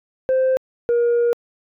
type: tone pair in turn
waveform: sine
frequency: 521 / 474.5 Hz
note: C5 / A#4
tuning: -7 / +31 cents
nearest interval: major second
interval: 162 cents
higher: first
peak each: -12 dBFS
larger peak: neither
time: 0.29-0.57 / 0.89-1.33 s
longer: second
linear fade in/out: 0 ms
effects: tanh soft clip ceiling -13 dBFS